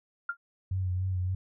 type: tone with exponential decay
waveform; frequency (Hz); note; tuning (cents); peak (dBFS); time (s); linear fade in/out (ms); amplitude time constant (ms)
sine; 1396.9; F6; 0; -25; 0.29-0.37; 5; 16
type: tone with vibrato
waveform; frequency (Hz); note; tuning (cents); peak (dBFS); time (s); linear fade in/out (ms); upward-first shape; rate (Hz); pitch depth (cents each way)
sine; 92.5; F#2; 0; -27; 0.71-1.35; 5; sine; 3.5; 36
effects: none